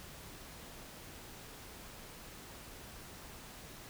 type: silence
effects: pink hiss -51 dBFS RMS until 3.89 s